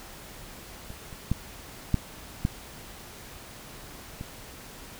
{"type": "clicks", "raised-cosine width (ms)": 5, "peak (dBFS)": [-27, -30, -12, -9, -11, -23], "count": 6, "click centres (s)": [0.904, 1.128, 1.316, 1.943, 2.451, 4.211], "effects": ["pink hiss -45 dBFS RMS until 4.99 s"]}